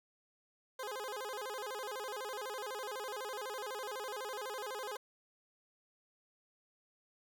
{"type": "tone with vibrato", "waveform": "20% pulse", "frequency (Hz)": 466.2, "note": "A#4", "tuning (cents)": 0, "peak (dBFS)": -35, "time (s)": [0.79, 4.97], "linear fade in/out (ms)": 5, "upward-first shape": "square", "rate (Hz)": 12, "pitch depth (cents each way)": 190, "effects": []}